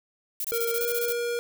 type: noise bursts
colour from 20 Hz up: violet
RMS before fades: -30 dBFS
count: 11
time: 0.4-1.125 s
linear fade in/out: 2 ms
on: 45 ms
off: 23 ms
type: tone with pitch glide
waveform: square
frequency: 465.2 to 475.2 Hz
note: A#4 to A#4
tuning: -4 to +33 cents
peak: -27 dBFS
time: 0.52-1.39 s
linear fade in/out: 0 ms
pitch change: +37 cents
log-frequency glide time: 0.75-0.81 s
effects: none